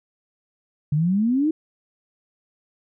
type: exponential sweep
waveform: sine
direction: up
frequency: 142.2 to 325 Hz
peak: -17 dBFS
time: 0.92-1.51 s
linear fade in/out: 5 ms
effects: none